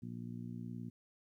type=harmonic tone; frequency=59.1 Hz; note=A#1; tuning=24 cents sharp; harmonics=2 / 3 / 4 / 5 / 6; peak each=-46 / -47 / -46 / -57 / -60 dBFS; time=0.02-0.9 s; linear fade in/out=10 ms; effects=13-bit